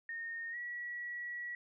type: tone with pitch glide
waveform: sine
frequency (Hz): 1841 to 1930.3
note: A#6 to B6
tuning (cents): -22 to -40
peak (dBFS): -39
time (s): 0.09-1.55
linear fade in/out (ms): 2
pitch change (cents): +82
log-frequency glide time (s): 0.51-0.57
effects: none